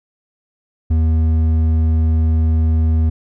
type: tone with hard clipping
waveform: sine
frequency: 80 Hz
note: D#2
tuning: 49 cents sharp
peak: -13 dBFS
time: 0.9-3.1 s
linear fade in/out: 10 ms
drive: 6 dB
effects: none